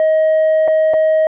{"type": "tone with dropouts", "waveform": "sine", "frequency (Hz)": 630, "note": "D#5", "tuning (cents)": 21, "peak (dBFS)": -7, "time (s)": [0, 1.27], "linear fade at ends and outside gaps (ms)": 1, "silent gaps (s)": [[0.677, 0.681], [0.936, 0.94]], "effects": ["tanh soft clip ceiling -9 dBFS"]}